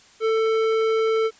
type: tone with tanh clipping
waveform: sine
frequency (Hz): 444.3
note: A4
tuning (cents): +17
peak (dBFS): -20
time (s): 0.2-1.31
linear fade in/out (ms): 50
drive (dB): 15
effects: white hiss -52 dBFS RMS until 1.39 s + resampled to 16000 Hz